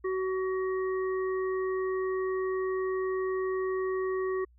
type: harmonic tone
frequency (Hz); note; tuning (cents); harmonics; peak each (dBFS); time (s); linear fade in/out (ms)
376; F#4; +28; 1 / 3 / 5; -28 / -38 / -42; 0.04-4.45; 10
effects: added 60 Hz sine -57 dBFS peak until 4.58 s